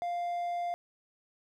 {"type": "tone", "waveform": "triangle", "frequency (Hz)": 698.5, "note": "F5", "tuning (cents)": 0, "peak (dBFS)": -29, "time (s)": [0.02, 0.74], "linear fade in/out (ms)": 0, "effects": []}